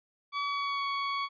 sawtooth tone with pitch glide, 1140 to 1118.5 Hz, C#6 to C#6, +48 to +15 cents, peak -26 dBFS, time 0.32-1.29 s, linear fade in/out 50 ms, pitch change -33 cents, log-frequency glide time 0.44-0.86 s, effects resampled to 11025 Hz

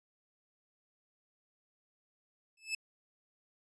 sawtooth tone with exponential growth, 2616 Hz, E7, 14 cents flat, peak -27 dBFS, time 2.57-2.75 s, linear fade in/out 5 ms, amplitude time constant 37 ms, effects resampled to 22050 Hz

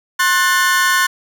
40% pulse chord, F# diminished, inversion second, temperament just, 1065.6 / 1480 / 1776 Hz, C6 / F#6 / A6, +31 / 0 / +16 cents, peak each -16 dBFS, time 0.19-1.07 s, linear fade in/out 10 ms, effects none

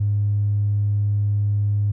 triangle tone with tanh clipping, 102.8 Hz, G#2, 17 cents flat, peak -17 dBFS, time 0-1.92 s, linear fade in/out 10 ms, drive 4 dB, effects none

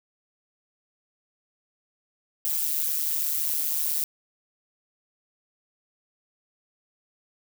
violet noise with amplitude modulation, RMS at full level -23 dBFS, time 2.45-4.04 s, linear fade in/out 0 ms, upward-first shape sine, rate 152 Hz, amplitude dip 80%, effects none

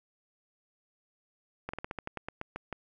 slowing click train, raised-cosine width 0.5 ms, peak -21 dBFS, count 12, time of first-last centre 1.69-2.727 s, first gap 45 ms, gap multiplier 1.14, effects none

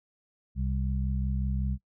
harmonic tone, 65.41 Hz, C2, in tune, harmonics 1 / 2 / 3, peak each -28 / -33 / -35 dBFS, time 0.55-1.78 s, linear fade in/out 50 ms, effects noise-tail reverb RT60 0.1 s tail -21 dB re dry

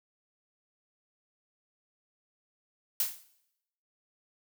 blue noise with exponential decay, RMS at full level -25 dBFS, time 3-3.24 s, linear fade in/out 2 ms, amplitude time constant 52 ms, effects noise-tail reverb RT60 0.8 s tail -17 dB re dry

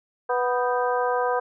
harmonic tone with a mistuned harmonic, 246.9 Hz, B3, in tune, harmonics 2 / 3 / 4 / 5 / 6, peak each -24 / -27 / -27 / -31 / -32 dBFS, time 0.29-1.4 s, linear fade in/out 10 ms, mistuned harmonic 6, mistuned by +91 cents, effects none

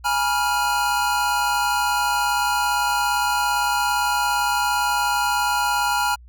square chord, F diminished, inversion first, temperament equal with one note detuned, 830.6 / 968 / 1396.9 Hz, Ab5 / Cb6 / F6, 0 / -35 / 0 cents, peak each -24 dBFS, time 0.04-6.16 s, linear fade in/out 20 ms, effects added 60 Hz sine -42 dBFS peak until 6.28 s

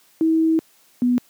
sine tone pair in turn, 322.2 / 246 Hz, E4 / B3, -39 / -7 cents, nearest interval perfect fourth, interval 468 cents, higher first, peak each -14 dBFS, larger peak neither, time 0.21-0.59 / 1.02-1.18 s, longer first, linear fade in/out 0 ms, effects white hiss -56 dBFS RMS until 1.29 s + high-pass 150 Hz 12 dB/octave

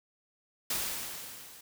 white noise with level ramp, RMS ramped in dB -31 to -52 dBFS, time 0.7-1.61 s, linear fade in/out 5 ms, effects none

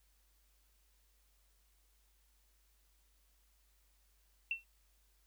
sine tone with exponential decay, 2704 Hz, E7, 43 cents sharp, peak -30 dBFS, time 4.51-4.64 s, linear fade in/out 2 ms, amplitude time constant 28 ms, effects added 50 Hz sine -70 dBFS peak until 5.26 s + white hiss -75 dBFS RMS until 5.26 s

